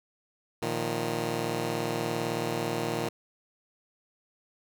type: chord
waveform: 10% pulse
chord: Bb suspended fourth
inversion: none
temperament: just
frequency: 116.54 / 155.39 / 174.81 Hz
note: Bb2 / Eb3 / F3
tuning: 0 / -2 / +2 cents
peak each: -25 / -25 / -29 dBFS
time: 0.62-3.09 s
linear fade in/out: 5 ms
effects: none